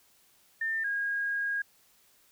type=tone pair in turn; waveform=sine; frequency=1799 / 1633.2 Hz; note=A6 / G#6; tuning=+38 / -29 cents; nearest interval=major second; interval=167 cents; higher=first; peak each=-28 dBFS; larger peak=neither; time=0.61-0.84 / 0.84-1.62 s; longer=second; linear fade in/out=5 ms; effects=white hiss -64 dBFS RMS until 2.31 s